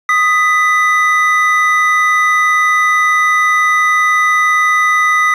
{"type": "tone pair together", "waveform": "triangle", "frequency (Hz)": [1245, 1985.5], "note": ["D#6", "B6"], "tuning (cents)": [1, 9], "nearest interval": "minor sixth", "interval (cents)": 808, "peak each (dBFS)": -10, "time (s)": [0.09, 5.34], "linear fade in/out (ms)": 2, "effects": ["resampled to 32000 Hz", "7-bit"]}